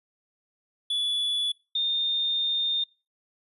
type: tone pair in turn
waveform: triangle / sine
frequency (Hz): 3432 / 3637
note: A7 / A#7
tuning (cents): -44 / -43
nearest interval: minor second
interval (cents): 101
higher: second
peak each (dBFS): -23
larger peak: neither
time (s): 0.9-1.52 / 1.75-2.84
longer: second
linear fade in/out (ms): 5
effects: noise-tail reverb RT60 0.3 s tail -23 dB re dry + resampled to 32000 Hz